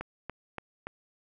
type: click train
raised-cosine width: 0.5 ms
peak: -21 dBFS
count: 4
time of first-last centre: 0.01-0.87 s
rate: 3.49 Hz
effects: none